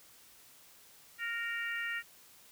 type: harmonic tone with a mistuned harmonic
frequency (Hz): 464.2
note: A#4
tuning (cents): -7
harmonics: 3 / 4 / 5 / 6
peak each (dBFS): -41 / -36 / -43 / -44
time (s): 1.18-2.03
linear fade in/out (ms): 50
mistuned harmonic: 3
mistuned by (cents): +15
effects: white hiss -59 dBFS RMS until 2.51 s